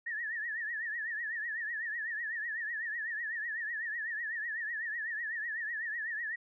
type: tone with vibrato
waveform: sine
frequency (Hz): 1802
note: A6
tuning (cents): +41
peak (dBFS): -34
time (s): 0.06-6.36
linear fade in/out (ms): 10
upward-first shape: triangle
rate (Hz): 8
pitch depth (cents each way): 140
effects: none